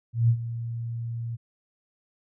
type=tone with ADSR envelope; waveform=sine; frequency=116.54 Hz; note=A#2; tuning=in tune; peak=-15 dBFS; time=0.13-1.37 s; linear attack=160 ms; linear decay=73 ms; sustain=-14 dB; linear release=25 ms; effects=none